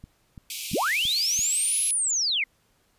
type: click train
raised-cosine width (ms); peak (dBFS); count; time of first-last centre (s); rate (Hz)
5; -29; 5; 0.04-1.391; 2.96
type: high-pass noise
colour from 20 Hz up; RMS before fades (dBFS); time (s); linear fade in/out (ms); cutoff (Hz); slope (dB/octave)
pink; -34; 0.5-1.91; 2; 2300; 96
type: linear two-way sweep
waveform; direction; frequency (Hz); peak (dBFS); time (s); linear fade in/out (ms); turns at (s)
sine; up then down; 114.9 to 11040 to 2000; -22; 0.73-2.44; 5; 1.86
effects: pink hiss -66 dBFS RMS until 2.98 s + resampled to 32000 Hz